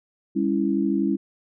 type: chord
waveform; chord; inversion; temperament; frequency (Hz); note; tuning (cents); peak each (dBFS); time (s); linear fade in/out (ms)
sine; C# diminished; second; equal with one note detuned; 201.2 / 277.2 / 329.6; G3 / C#4 / E4; +45 / 0 / 0; -24; 0.35-1.17; 20
effects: none